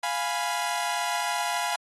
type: chord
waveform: sawtooth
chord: F diminished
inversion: none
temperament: equal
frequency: 698.5 / 830.6 / 987.8 Hz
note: F5 / Ab5 / Cb6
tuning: 0 / 0 / 0 cents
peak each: -27 dBFS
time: 0.03-1.76 s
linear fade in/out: 5 ms
effects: AAC 32 kbps